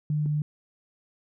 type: tone pair in turn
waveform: sine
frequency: 150.4 / 149.72 Hz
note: D3 / D3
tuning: +42 / +34 cents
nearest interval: unison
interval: 8 cents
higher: first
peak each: -23 dBFS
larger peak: neither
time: 0.1-0.26 / 0.26-0.42 s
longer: neither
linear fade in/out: 2 ms
effects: none